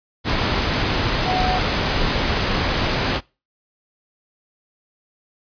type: tone in noise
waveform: sine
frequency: 740 Hz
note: F#5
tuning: in tune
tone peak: -20 dBFS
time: 1.24-1.61 s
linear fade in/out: 50 ms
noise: pink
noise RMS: -20 dBFS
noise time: 0.24-3.21 s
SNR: -3 dB
effects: noise-tail reverb RT60 0.3 s tail -24 dB re dry + resampled to 11025 Hz